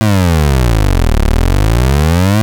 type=exponential two-way sweep; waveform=25% pulse; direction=down then up; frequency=111.7 to 34.83 to 111.7 Hz; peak=-4 dBFS; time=0.01-2.42 s; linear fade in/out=0 ms; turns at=1.22 s; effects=none